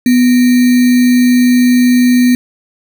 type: tone with sample-and-hold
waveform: sine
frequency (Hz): 247.3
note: B3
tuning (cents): +3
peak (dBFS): -5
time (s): 0.06-2.35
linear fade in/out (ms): 2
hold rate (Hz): 2100
effects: none